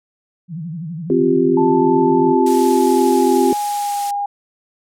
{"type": "tone with vibrato", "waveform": "sine", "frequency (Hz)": 164.81, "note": "E3", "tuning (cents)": 0, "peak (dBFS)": -24, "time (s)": [0.48, 2.36], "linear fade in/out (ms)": 50, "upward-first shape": "sine", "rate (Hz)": 12, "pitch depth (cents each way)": 150}
{"type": "chord", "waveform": "sine", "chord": "C suspended fourth", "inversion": "none", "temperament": "equal", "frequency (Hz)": [261.6, 349.2, 392], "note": ["C4", "F4", "G4"], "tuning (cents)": [0, 0, 0], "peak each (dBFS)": -16, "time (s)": [1.1, 3.53], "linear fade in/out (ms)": 2}
{"type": "tone with pitch glide", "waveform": "sine", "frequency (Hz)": [880, 811.6], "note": ["A5", "G#5"], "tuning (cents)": [0, -40], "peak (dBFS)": -18, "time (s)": [1.57, 4.26], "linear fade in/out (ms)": 5, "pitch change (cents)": -140, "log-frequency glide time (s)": [2.18, 4.05]}
{"type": "noise", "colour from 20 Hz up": "blue", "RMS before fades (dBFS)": -26, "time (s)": [2.46, 4.11], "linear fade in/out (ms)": 5}
{"effects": ["low-pass 10000 Hz 12 dB/octave"]}